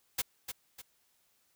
white noise with echo, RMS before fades -31 dBFS, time 0.18-0.22 s, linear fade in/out 10 ms, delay 300 ms, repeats 2, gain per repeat -8 dB, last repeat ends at 0.82 s, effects white hiss -72 dBFS RMS until 1.55 s

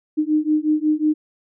sine beating tone pair, 303.4 / 308.9 Hz, D#4 / D#4, -44 / -12 cents, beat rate 5.5 Hz, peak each -19 dBFS, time 0.17-1.14 s, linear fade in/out 20 ms, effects none

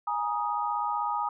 sine chord, Ab suspended second, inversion none, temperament equal with one note detuned, 830.6 / 946.4 / 1244.5 Hz, Ab5 / Bb5 / Eb6, 0 / +26 / 0 cents, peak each -31 dBFS, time 0.07-1.29 s, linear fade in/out 5 ms, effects none

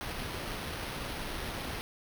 pink noise with sample-and-hold, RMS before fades -38 dBFS, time 0.01-1.81 s, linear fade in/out 0 ms, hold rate 7350 Hz, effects none

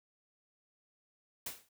white noise with exponential decay, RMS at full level -37 dBFS, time 1.46-1.69 s, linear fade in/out 5 ms, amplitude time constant 49 ms, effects none

